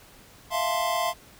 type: chord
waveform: square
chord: F major seventh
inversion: third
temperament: equal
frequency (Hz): 659.3 / 698.5 / 880 / 1046.5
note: E5 / F5 / A5 / C6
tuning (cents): 0 / 0 / 0 / 0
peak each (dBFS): -31 / -29 / -35 / -29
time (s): 0.5-1.14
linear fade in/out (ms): 50
effects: pink hiss -52 dBFS RMS until 1.39 s